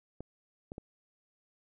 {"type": "clicks", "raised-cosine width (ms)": 2, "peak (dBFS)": -28, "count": 3, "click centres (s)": [0.206, 0.719, 0.781], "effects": []}